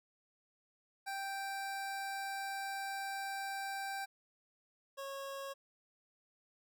25% pulse tone pair in turn, 784 / 548.6 Hz, G5 / C#5, 0 / -18 cents, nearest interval tritone, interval 618 cents, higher first, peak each -35 / -38 dBFS, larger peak first, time 1.06-4.06 / 4.97-5.54 s, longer first, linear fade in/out 20 ms, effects none

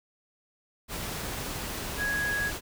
sine tone in noise, 1661.2 Hz, G#6, in tune, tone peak -27 dBFS, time 1.97-2.52 s, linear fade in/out 50 ms, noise pink, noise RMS -35 dBFS, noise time 0.88-2.61 s, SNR +5 dB, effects none

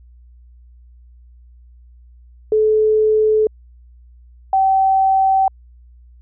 sine tone pair in turn, 432 / 769.7 Hz, A4 / G5, -32 / -32 cents, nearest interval minor seventh, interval 1000 cents, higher second, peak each -11 / -11 dBFS, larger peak neither, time 2.52-3.47 / 4.53-5.48 s, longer neither, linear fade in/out 2 ms, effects added 60 Hz sine -42 dBFS peak until 6.21 s

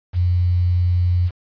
sine tone with quantisation, 88.9 Hz, F2, 31 cents sharp, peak -14 dBFS, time 0.13-1.31 s, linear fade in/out 50 ms, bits 7, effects resampled to 11025 Hz

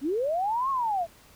sine linear two-way sweep, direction up then down, 250 to 1108.7 to 642 Hz, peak -24 dBFS, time 0.01-1.07 s, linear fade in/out 50 ms, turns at 0.7 s, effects pink hiss -55 dBFS RMS until 1.35 s

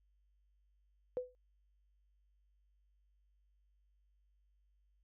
sine tone with exponential decay, 501 Hz, B4, 25 cents sharp, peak -31 dBFS, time 1.17-1.35 s, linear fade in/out 0 ms, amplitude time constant 38 ms, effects added 50 Hz sine -70 dBFS peak until 5.03 s

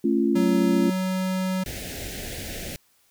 sine chord, A augmented, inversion none, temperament just, 220 / 275 / 343.8 Hz, A3 / C#4 / E#4, 0 / -14 / -27 cents, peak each -23 dBFS, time 0.04-0.9 s, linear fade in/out 5 ms
square tone, 186.9 Hz, F#3, 18 cents sharp, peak -24 dBFS, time 0.35-1.64 s, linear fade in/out 10 ms
pink band-stop noise, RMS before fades -34 dBFS, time 1.66-2.76 s, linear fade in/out 0 ms, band 740 to 1600 Hz, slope 48 dB/octave
effects white hiss -63 dBFS RMS until 3.1 s

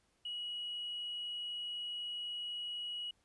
sine tone with hard clipping, 2912 Hz, F#7, 28 cents flat, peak -39 dBFS, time 0.25-3.11 s, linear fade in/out 5 ms, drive 1 dB, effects pink hiss -75 dBFS RMS until 3.24 s + resampled to 24000 Hz

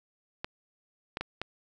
clicks, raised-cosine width 0.3 ms, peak -17 dBFS, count 4, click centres 0.445 / 1.171 / 1.21 / 1.416 s, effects none

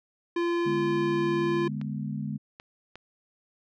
square tone, 343.4 Hz, F4, 29 cents flat, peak -25 dBFS, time 0.36-1.68 s, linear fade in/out 5 ms
sine chord, G# diminished, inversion second, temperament equal, 146.83 / 207.7 / 246.9 Hz, D3 / G#3 / B3, 0 / 0 / 0 cents, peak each -33 / -33 / -37 dBFS, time 0.65-2.38 s, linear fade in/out 20 ms
clicks, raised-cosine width 0.2 ms, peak -24 dBFS, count 3, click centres 1.814 / 2.599 / 2.956 s
effects low-pass 3000 Hz 12 dB/octave

